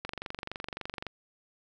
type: click train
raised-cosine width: 0.3 ms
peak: -20 dBFS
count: 25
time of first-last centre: 0.05-1.067 s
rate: 23.6 Hz
effects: none